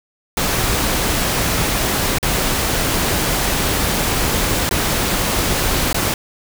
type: noise with dropouts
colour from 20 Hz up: pink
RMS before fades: -18 dBFS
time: 0.37-6.14 s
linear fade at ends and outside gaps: 2 ms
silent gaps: 2.185-2.228 / 4.692-4.71 / 5.929-5.944 s
effects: none